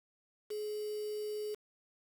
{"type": "tone with quantisation", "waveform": "sine", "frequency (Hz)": 422.4, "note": "G#4", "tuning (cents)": 29, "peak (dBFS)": -36, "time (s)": [0.5, 1.55], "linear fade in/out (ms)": 10, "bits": 8, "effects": []}